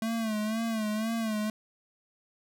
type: tone with vibrato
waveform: square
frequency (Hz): 220.2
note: A3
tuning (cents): +2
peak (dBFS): -29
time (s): 0.02-1.5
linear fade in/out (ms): 2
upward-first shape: sine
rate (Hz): 2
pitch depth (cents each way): 70
effects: none